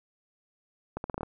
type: accelerating click train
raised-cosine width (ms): 1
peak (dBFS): -19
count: 7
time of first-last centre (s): 0.97-1.232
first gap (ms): 71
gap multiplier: 0.8
effects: none